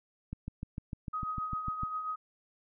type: click train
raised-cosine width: 5 ms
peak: -25 dBFS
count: 11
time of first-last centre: 0.33-1.834 s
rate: 6.65 Hz
type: tone with tremolo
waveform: sine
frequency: 1258 Hz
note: D#6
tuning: 19 cents sharp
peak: -31 dBFS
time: 1.13-2.16 s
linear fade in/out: 10 ms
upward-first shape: triangle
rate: 7.5 Hz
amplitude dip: 55%
effects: none